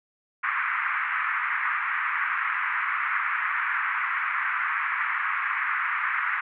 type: band-pass noise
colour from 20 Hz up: pink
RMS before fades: -27 dBFS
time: 0.43-6.41 s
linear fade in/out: 10 ms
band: 1100 to 2200 Hz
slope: 48 dB/octave
effects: none